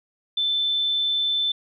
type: tone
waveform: sine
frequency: 3530 Hz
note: A7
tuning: 5 cents sharp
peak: -20 dBFS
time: 0.37-1.52 s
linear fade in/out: 5 ms
effects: none